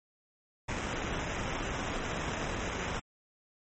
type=noise with sample-and-hold; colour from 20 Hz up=pink; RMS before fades=-35 dBFS; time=0.68-3 s; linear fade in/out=10 ms; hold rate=4410 Hz; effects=low-pass 10000 Hz 12 dB/octave + MP3 32 kbps